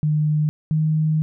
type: tone pair in turn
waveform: sine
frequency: 151.9 / 155.81 Hz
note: D#3 / D#3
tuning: -41 / +3 cents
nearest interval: unison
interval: 44 cents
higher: second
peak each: -16 dBFS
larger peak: neither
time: 0.03-0.49 / 0.71-1.22 s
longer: second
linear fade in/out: 0 ms
effects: none